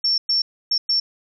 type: tone bursts at uneven times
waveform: sine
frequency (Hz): 5440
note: F8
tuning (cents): -46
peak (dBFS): -16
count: 4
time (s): 0.04-0.18 / 0.29-0.42 / 0.71-0.78 / 0.89-1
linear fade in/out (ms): 5
effects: none